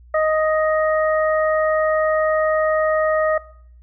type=harmonic tone; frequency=624 Hz; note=D#5; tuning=5 cents sharp; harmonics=1 / 2 / 3; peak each=-16 / -22 / -26 dBFS; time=0.14-3.38 s; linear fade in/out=5 ms; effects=noise-tail reverb RT60 0.6 s tail -21 dB re dry + added 60 Hz sine -43 dBFS peak until 3.82 s